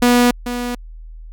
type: tone with echo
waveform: sawtooth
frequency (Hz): 243.7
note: B3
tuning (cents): -23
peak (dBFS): -6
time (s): 0.02-0.31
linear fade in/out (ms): 5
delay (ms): 440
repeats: 1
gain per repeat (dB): -11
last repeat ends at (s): 0.75
effects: added 40 Hz sine -32 dBFS peak until 1.32 s